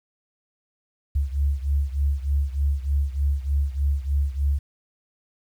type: beating tone pair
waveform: sine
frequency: 69.4 / 72.7 Hz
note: C#2 / D2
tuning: +3 / -17 cents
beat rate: 3.3 Hz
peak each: -22 / -25 dBFS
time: 1.15-4.59 s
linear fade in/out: 10 ms
effects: 9-bit